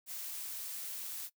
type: noise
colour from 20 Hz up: blue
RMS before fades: -42 dBFS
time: 0.06-1.3 s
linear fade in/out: 50 ms
effects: noise-tail reverb RT60 0.1 s tail -20 dB re dry